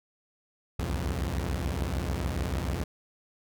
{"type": "tone cluster", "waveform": "sawtooth", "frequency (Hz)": [61.5, 68.3, 86.7], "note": ["B1", "C#2", "F2"], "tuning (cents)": [-7, -25, -12], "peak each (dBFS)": -29, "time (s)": [0.79, 2.84], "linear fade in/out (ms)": 5, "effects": []}